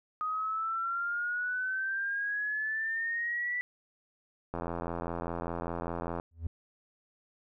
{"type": "exponential sweep", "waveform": "sine", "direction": "up", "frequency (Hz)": [1245, 1975.5], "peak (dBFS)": -30, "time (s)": [0.21, 3.61], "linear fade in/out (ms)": 0}
{"type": "click train", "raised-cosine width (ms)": 1, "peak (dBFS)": -21, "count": 142, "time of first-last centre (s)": [4.54, 6.199], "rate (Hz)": 85}
{"type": "tone with exponential growth", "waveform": "triangle", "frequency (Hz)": 82.41, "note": "E2", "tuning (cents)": 0, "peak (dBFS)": -26, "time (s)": [6.31, 6.47], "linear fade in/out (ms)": 5, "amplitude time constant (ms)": 34}
{"effects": []}